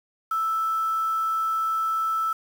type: tone with quantisation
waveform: sine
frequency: 1318.5 Hz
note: E6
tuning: in tune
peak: -22 dBFS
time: 0.31-2.33 s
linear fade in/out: 5 ms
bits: 7
effects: none